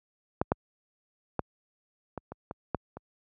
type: clicks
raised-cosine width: 1 ms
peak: -11 / -9 / -13 / -21 / -25 / -22 / -13 / -26 dBFS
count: 8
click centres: 0.415 / 0.519 / 1.393 / 2.177 / 2.32 / 2.511 / 2.747 / 2.97 s
effects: high-pass 60 Hz 12 dB/octave